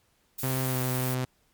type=noise; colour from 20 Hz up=violet; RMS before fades=-34 dBFS; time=0.38-1.15 s; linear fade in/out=10 ms
type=tone with pitch glide; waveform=sawtooth; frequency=130.81 to 127.9 Hz; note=C3 to C3; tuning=0 to -39 cents; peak=-23 dBFS; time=0.43-1.25 s; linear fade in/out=5 ms; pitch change=-39 cents; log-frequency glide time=0.59-0.77 s
effects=pink hiss -68 dBFS RMS until 1.53 s + MP3 96 kbps